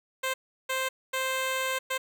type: tone bursts at uneven times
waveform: 10% pulse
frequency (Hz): 523.3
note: C5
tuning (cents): 0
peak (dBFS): -19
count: 4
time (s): 0.23-0.34 / 0.69-0.89 / 1.13-1.79 / 1.9-1.98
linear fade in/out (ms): 10
effects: none